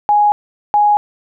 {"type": "tone pair in turn", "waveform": "sine", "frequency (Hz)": [830.6, 830.6], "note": ["G#5", "G#5"], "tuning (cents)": [0, 0], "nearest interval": "unison", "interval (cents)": 0, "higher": "neither", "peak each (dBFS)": -8, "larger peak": "neither", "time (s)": [[0.09, 0.32], [0.74, 0.97]], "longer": "neither", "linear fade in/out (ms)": 0, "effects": []}